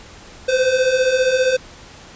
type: beating tone pair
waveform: square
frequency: 503 / 518 Hz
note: B4 / C5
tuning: +32 / -17 cents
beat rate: 15 Hz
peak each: -21 / -16 dBFS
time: 0.48-1.57 s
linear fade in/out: 10 ms
effects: pink hiss -41 dBFS RMS until 2.15 s + resampled to 16000 Hz